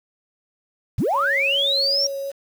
sine linear sweep, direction up, 60.3 to 5660 Hz, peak -17 dBFS, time 0.98-2.07 s, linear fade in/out 5 ms
sine tone with vibrato, 554.4 Hz, C#5, in tune, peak -25 dBFS, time 1.13-2.32 s, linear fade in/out 20 ms, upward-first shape sine, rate 2.6 Hz, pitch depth 15 cents each way
effects tanh soft clip ceiling -10 dBFS + 7-bit

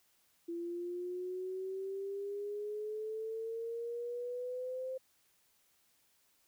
sine exponential sweep, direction up, 338.1 to 523.3 Hz, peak -37 dBFS, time 0.48-4.98 s, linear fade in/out 10 ms, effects white hiss -72 dBFS RMS until 6.47 s

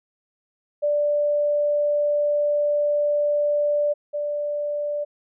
sine tone pair in turn, 587.3 / 587.3 Hz, D5 / D5, 0 / 0 cents, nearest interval unison, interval 0 cents, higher neither, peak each -18 / -23 dBFS, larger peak first, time 0.82-3.94 / 4.13-5.05 s, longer first, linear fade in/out 20 ms, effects none

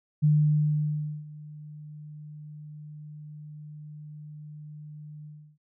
sine tone with ADSR envelope, 150.6 Hz, D3, 44 cents sharp, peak -17 dBFS, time 0.22-5.58 s, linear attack 22 ms, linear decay 1000 ms, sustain -23 dB, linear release 330 ms, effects none

